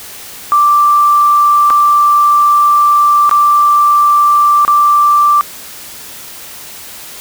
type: tone with dropouts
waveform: sine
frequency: 1174.7 Hz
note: D6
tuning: in tune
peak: -5 dBFS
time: 0.52-5.41 s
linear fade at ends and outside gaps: 0 ms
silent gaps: 1.701-1.705 / 3.294-3.312 / 4.65-4.679 s
effects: white hiss -30 dBFS RMS until 7.2 s